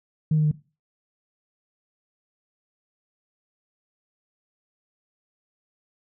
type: tone with pitch steps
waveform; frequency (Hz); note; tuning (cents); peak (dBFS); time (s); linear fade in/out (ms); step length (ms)
sine; 155.5 / 153.27 / 151.07; D#3 / D#3 / D3; -1 / -26 / +49; -16; 0.31-0.514; 5; 68
effects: noise-tail reverb RT60 0.3 s tail -18 dB re dry + tanh soft clip ceiling -13 dBFS